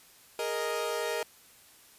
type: chord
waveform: sawtooth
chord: Ab suspended second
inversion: none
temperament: equal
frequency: 415.3 / 466.2 / 622.3 Hz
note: Ab4 / Bb4 / Eb5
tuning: 0 / 0 / 0 cents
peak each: -33 / -29 / -31 dBFS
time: 0.39-1.23 s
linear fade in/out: 2 ms
effects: white hiss -57 dBFS RMS until 1.98 s + resampled to 32000 Hz